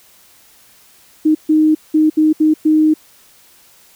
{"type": "tone bursts at uneven times", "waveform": "sine", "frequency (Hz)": 310.2, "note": "D#4", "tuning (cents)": -5, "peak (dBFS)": -8, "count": 6, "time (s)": [[1.25, 1.35], [1.49, 1.75], [1.94, 2.1], [2.17, 2.33], [2.4, 2.54], [2.65, 2.94]], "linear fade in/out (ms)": 10, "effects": ["white hiss -48 dBFS RMS until 3.95 s"]}